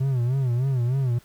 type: tone with vibrato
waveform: triangle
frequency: 127.6 Hz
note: C3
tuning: 43 cents flat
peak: -18 dBFS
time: 0-1.19 s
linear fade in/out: 10 ms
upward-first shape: sine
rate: 3.3 Hz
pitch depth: 130 cents each way
effects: pink hiss -55 dBFS RMS until 1.24 s